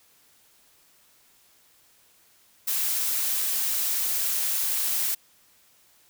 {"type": "noise", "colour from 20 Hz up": "blue", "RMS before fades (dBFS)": -26, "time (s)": [2.67, 5.15], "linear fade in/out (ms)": 10, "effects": ["white hiss -60 dBFS RMS until 6.09 s"]}